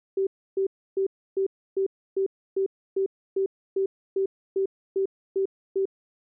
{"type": "tone bursts", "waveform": "sine", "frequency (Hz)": 387, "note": "G4", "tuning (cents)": -22, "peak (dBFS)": -21, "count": 15, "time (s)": [0.17, 5.855], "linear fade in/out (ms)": 5, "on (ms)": 99, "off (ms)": 300, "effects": []}